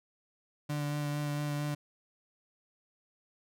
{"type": "tone with vibrato", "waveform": "35% pulse", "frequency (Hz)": 146.83, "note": "D3", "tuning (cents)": 0, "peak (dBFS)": -30, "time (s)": [0.69, 1.75], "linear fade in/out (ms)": 10, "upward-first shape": "sine", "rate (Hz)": 4.4, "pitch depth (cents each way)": 14, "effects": []}